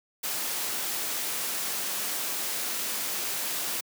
white noise, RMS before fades -31 dBFS, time 0.23-3.81 s, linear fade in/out 10 ms, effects high-pass 200 Hz 12 dB/octave

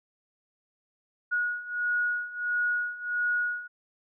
sine beating tone pair, 1451 / 1452.5 Hz, F#6 / F#6, -34 / -32 cents, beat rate 1.5 Hz, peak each -31 / -28 dBFS, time 1.31-3.68 s, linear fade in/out 20 ms, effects none

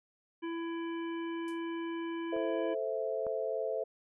harmonic tone, 333.5 Hz, E4, 20 cents sharp, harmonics 1 / 3 / 5 / 7 / 9, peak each -35 / -45 / -49 / -52 / -54 dBFS, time 0.42-2.75 s, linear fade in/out 20 ms
violet noise with exponential decay, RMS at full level -46 dBFS, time 1.48-1.62 s, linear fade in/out 0 ms, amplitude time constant 30 ms
sine chord, A minor, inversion none, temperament equal, 440 / 523.3 / 659.3 Hz, A4 / C5 / E5, 0 / 0 / 0 cents, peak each -36 dBFS, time 2.32-3.84 s, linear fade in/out 10 ms
clicks, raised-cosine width 1 ms, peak -35 / -30 dBFS, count 2, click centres 2.365 / 3.267 s
effects resampled to 24000 Hz

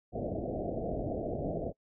white low-pass noise, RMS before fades -35 dBFS, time 0.12-1.73 s, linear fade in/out 50 ms, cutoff 710 Hz, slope 96 dB/octave, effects noise-tail reverb RT60 0.1 s tail -25 dB re dry

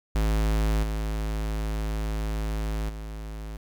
square tone with level steps, 53.4 Hz, G#1, 49 cents sharp, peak -22 / -27 / -35 dBFS, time 0.15-3.57 s, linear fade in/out 5 ms, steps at 0.83 / 2.89 s, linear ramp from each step 5 ms, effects 10-bit

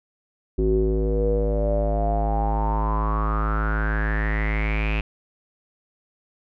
square tone with low-pass filter sweep, 53.3 Hz, G#1, 46 cents sharp, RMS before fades -22 dBFS, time 0.58-5.01 s, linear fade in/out 5 ms, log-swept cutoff 350 to 2600 Hz, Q 9.6, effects none

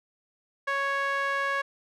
sawtooth tone with band-pass filter, 554.4 Hz, C#5, in tune, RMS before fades -28 dBFS, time 0.67-1.62 s, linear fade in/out 10 ms, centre 1500 Hz, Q 2.4, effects none

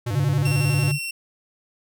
square tone with vibrato, 110 Hz, A2, in tune, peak -24 dBFS, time 0.06-0.92 s, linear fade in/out 10 ms, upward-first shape square, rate 11 Hz, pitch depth 170 cents each way
sine tone with pitch glide, 142.8 to 143.71 Hz, D3 to D3, -48 to -37 cents, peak -19 dBFS, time 0.12-0.99 s, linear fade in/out 50 ms, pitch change +11 cents, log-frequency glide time 0.64-0.82 s
sawtooth tone, 2721 Hz, F7, 46 cents flat, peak -24 dBFS, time 0.45-1.11 s, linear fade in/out 5 ms
effects none

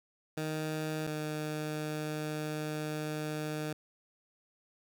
15% pulse tone pair in turn, 155.56 / 152.98 Hz, D#3 / D#3, 0 / -29 cents, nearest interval unison, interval 29 cents, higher first, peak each -27 / -28 dBFS, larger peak first, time 0.37-1.07 / 1.07-3.73 s, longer second, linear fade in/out 5 ms, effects none

